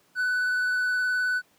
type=tone with vibrato; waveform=triangle; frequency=1493 Hz; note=F#6; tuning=15 cents sharp; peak=-21 dBFS; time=0.15-1.42 s; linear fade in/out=50 ms; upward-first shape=square; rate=19 Hz; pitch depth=10 cents each way; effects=pink hiss -63 dBFS RMS until 1.58 s + high-pass 150 Hz 12 dB/octave